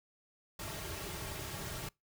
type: noise with comb filter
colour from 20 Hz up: pink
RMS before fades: -42 dBFS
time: 0.59-1.89 s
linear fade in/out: 5 ms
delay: 4 ms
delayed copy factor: -0.55
effects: noise-tail reverb RT60 0.2 s tail -25 dB re dry